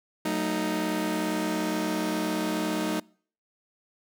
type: chord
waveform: sawtooth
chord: D# diminished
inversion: first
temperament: just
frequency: 186.68 / 224 / 311.1 Hz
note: F#3 / A3 / D#4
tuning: +16 / +31 / 0 cents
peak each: -28 / -28 / -25 dBFS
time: 0.25-3 s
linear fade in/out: 5 ms
effects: noise-tail reverb RT60 0.5 s tail -26 dB re dry